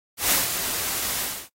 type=noise with ADSR envelope; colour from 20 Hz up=white; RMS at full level=-19 dBFS; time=0.17-1.49 s; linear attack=140 ms; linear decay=160 ms; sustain=-8 dB; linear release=280 ms; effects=noise-tail reverb RT60 0.1 s tail -20 dB re dry + AAC 48 kbps